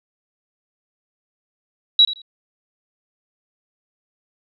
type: tone with echo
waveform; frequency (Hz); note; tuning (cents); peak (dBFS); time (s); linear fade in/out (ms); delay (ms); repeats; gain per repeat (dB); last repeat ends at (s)
sine; 3887; B7; -28; -8; 1.99-2.05; 2; 84; 2; -15; 2.218
effects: none